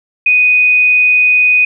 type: tone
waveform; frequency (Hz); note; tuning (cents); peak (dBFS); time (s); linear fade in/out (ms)
sine; 2489; D#7; 0; -6; 0.26-1.65; 5
effects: none